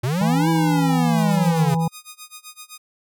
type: linear two-way sweep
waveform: square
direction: up then down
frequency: 112.7 to 329.6 to 133.5 Hz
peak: -20 dBFS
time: 0.03-1.75 s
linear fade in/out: 10 ms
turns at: 0.49 s
type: harmonic tone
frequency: 164.4 Hz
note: E3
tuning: 4 cents flat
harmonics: 1 / 3 / 5 / 6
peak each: -18 / -31 / -26 / -33 dBFS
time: 0.21-1.88 s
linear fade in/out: 5 ms
type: tone with tremolo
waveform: 5% pulse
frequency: 1237 Hz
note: D#6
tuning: 10 cents flat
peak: -23 dBFS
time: 1.17-2.78 s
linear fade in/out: 10 ms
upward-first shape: sine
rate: 7.8 Hz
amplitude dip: 95%
effects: none